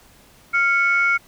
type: tone pair together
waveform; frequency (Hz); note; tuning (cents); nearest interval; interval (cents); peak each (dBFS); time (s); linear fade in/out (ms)
sine; 1392 / 2210; F6 / C#7; -6 / -6; minor sixth; 800; -17; 0.53-1.18; 20
effects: tanh soft clip ceiling -8 dBFS + pink hiss -51 dBFS RMS until 1.27 s